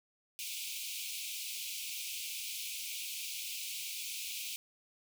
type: high-pass noise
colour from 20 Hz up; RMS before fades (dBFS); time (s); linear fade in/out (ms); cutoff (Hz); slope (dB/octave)
pink; -41; 0.39-4.56; 0; 2300; 96
effects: none